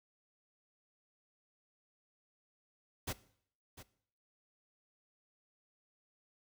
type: noise with echo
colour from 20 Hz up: pink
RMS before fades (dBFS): -38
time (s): 3.07-3.13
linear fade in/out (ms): 10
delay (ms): 700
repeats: 1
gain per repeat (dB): -14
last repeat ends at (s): 3.83
effects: noise-tail reverb RT60 0.6 s tail -18 dB re dry